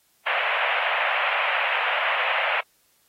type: band-pass noise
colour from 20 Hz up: white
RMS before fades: -24 dBFS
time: 0.26-2.61 s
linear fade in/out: 10 ms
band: 560 to 2800 Hz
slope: 48 dB/octave
effects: white hiss -64 dBFS RMS until 3.08 s + AAC 48 kbps